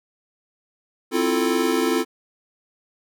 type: chord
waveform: square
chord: F major seventh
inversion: second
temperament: equal with one note detuned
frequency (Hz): 261.6 / 329.6 / 351.7 / 440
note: C4 / E4 / F4 / A4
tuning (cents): 0 / 0 / +12 / 0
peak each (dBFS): -25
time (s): 1.11-2.05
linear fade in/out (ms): 50
effects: none